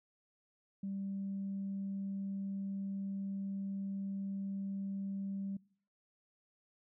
sine tone, 196 Hz, G3, in tune, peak -36 dBFS, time 0.83-5.57 s, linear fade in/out 5 ms, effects noise-tail reverb RT60 0.6 s tail -25 dB re dry + tanh soft clip ceiling -32 dBFS

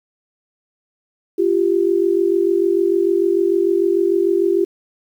sine tone pair together, 345.3 / 392 Hz, F4 / G4, -20 / 0 cents, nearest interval major second, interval 220 cents, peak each -16 dBFS, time 1.38-4.65 s, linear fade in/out 10 ms, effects 8-bit

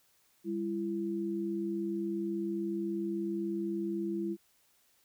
sine tone pair together, 200 / 336.4 Hz, G3 / E4, +35 / +35 cents, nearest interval major sixth, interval 900 cents, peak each -36 / -33 dBFS, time 0.44-4.37 s, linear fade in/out 50 ms, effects white hiss -69 dBFS RMS until 5.04 s

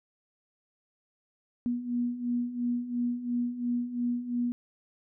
sine beating tone pair, 240 / 242.9 Hz, B3 / B3, -49 / -29 cents, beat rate 2.9 Hz, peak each -34 / -29 dBFS, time 1.66-4.52 s, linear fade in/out 0 ms, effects none

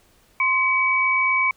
sine tone pair together, 1046.5 / 2272 Hz, C6 / C#7, 0 / +42 cents, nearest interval octave + minor second, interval 1342 cents, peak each -22 / -18 dBFS, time 0.4-1.51 s, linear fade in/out 2 ms, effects pink hiss -58 dBFS RMS until 1.56 s

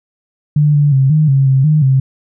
sine tone with pitch steps, 148.7 / 145.7 / 134.2 / 154.2 / 136.2 / 133.6 / 153.3 / 133.2 Hz, D3 / D3 / C3 / D#3 / C#3 / C3 / D#3 / C3, +22 / -13 / +44 / -15 / -30 / +36 / -25 / +31 cents, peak -7 dBFS, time 0.56-2 s, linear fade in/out 5 ms, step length 180 ms, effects none

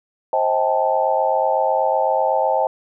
sine chord, A half-diminished seventh, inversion first, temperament just, 528 / 633.6 / 792 / 880 Hz, C5 / Eb5 / G5 / A5, +16 / +31 / +18 / 0 cents, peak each -21 dBFS, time 0.33-2.67 s, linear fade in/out 2 ms, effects none

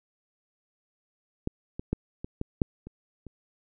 clicks, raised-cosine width 3 ms, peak -15 / -21 / -13 / -22 / -17 / -9 / -28 / -29 dBFS, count 8, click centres 1.474 / 1.795 / 1.93 / 2.245 / 2.414 / 2.618 / 2.87 / 3.267 s, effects none

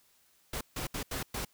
pink noise bursts at uneven times, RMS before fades -36 dBFS, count 5, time 0.53-0.61 / 0.76-0.87 / 0.94-1.03 / 1.11-1.23 / 1.34-1.45 s, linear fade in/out 5 ms, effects white hiss -67 dBFS RMS until 1.53 s

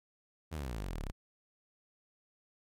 sawtooth exponential sweep, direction down, 84.7 to 30 Hz, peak -33 dBFS, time 0.51-1.12 s, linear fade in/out 20 ms, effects MP3 64 kbps

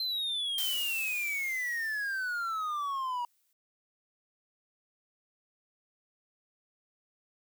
triangle exponential sweep, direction down, 4141 to 953 Hz, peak -29 dBFS, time 0-3.25 s, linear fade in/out 2 ms
blue noise with exponential decay, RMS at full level -34 dBFS, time 0.58-3.53 s, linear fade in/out 2 ms, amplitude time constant 640 ms
effects none

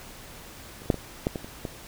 clicks, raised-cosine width 2 ms, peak -30 / -29 / -6 / -18 / -10 / -17 / -26 / -17 dBFS, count 8, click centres 0.819 / 0.858 / 0.902 / 0.943 / 1.269 / 1.358 / 1.445 / 1.652 s, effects pink hiss -45 dBFS RMS until 1.87 s

